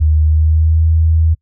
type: tone with pitch glide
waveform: sine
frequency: 77.2 to 80.48 Hz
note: D#2 to E2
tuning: -13 to -41 cents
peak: -8 dBFS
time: 0-1.35 s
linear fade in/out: 20 ms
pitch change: +72 cents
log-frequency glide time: 0.23-0.84 s
effects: noise-tail reverb RT60 0.1 s tail -24 dB re dry